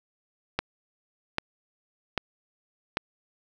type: click train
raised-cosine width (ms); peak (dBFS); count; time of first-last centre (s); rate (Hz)
0.3; -9; 4; 0.59-2.971; 1.26
effects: none